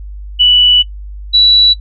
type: tone pair in turn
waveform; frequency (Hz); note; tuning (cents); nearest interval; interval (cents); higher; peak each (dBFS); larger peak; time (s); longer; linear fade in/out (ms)
sine; 2960 / 3935; F#7 / B7; 0 / -7; perfect fourth; 493; second; -4; neither; 0.39-0.83 / 1.33-1.74; first; 20
effects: noise-tail reverb RT60 0.1 s tail -20 dB re dry + added 50 Hz sine -24 dBFS peak until 1.8 s